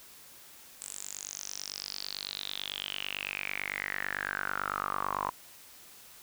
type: tone with band-pass filter sweep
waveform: sawtooth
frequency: 49 Hz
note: G1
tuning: in tune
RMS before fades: -37 dBFS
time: 0.81-5.3 s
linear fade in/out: 0 ms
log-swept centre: 8200 to 1000 Hz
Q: 7.9
effects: white hiss -53 dBFS RMS until 6.22 s